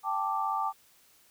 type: chord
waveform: sine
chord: G suspended second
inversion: none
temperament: equal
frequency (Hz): 784 / 880 / 1174.7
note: G5 / A5 / D6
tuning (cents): 0 / 0 / 0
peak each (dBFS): -33 / -32 / -31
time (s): 0.03-0.73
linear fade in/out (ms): 50
effects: white hiss -62 dBFS RMS until 1.3 s